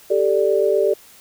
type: chord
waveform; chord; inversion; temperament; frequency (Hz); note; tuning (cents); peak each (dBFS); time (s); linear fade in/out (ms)
sine; G suspended second; none; equal; 392 / 440 / 587.3; G4 / A4 / D5; 0 / 0 / 0; -18 / -19 / -19; 0.1-0.94; 10
effects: white hiss -47 dBFS RMS until 1.2 s